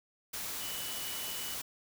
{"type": "tone in noise", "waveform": "sine", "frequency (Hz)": 2960, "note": "F#7", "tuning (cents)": 0, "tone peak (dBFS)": -44, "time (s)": [0.6, 1.55], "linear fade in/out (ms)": 10, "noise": "white", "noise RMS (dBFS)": -39, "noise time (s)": [0.33, 1.62], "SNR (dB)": -8, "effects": []}